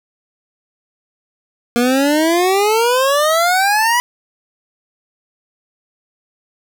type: exponential sweep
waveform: 25% pulse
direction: up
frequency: 235.4 to 987.8 Hz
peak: -8 dBFS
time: 1.76-4 s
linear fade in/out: 0 ms
effects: none